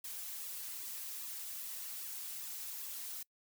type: noise with flanger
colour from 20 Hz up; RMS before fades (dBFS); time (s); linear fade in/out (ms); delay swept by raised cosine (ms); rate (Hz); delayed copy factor
blue; -44; 0.04-3.23; 5; 1.3 to 5.4; 2.5; -1
effects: noise-tail reverb RT60 0.1 s tail -25 dB re dry